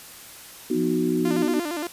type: chord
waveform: sine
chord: B major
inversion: none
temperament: equal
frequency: 246.9 / 311.1 / 370 Hz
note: B3 / D#4 / F#4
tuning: 0 / 0 / 0 cents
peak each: -25 dBFS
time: 0.7-1.6 s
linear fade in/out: 5 ms
type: tone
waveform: sine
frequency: 173.7 Hz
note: F3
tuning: 9 cents flat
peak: -28 dBFS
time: 0.73-1.46 s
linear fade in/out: 50 ms
type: tone with vibrato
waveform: sawtooth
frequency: 321.6 Hz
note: E4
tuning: 43 cents flat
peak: -23 dBFS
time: 1.25-1.87 s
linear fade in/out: 2 ms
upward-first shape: square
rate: 8.7 Hz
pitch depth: 130 cents each way
effects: white hiss -43 dBFS RMS until 1.92 s + resampled to 32000 Hz